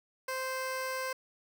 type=tone; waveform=15% pulse; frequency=521 Hz; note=C5; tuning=7 cents flat; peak=-27 dBFS; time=0.28-1.13 s; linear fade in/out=5 ms; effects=none